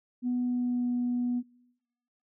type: tone with pitch glide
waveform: sine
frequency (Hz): 246.9 to 244.6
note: B3 to B3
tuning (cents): 0 to -16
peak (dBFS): -25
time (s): 0.22-1.43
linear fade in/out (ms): 50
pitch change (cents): -16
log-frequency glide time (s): 0.45-0.88
effects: noise-tail reverb RT60 1.0 s tail -25 dB re dry + tanh soft clip ceiling -22 dBFS